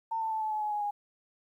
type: tone with pitch steps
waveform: sine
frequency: 900 / 888.6 / 877.4 / 866.3 / 855.4 / 844.6 / 833.9 / 823.4 Hz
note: A5 / A5 / A5 / A5 / A5 / G#5 / G#5 / G#5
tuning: +39 / +17 / -5 / -27 / -49 / +29 / +7 / -15 cents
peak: -29 dBFS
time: 0.11-0.91 s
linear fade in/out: 10 ms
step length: 100 ms
effects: 11-bit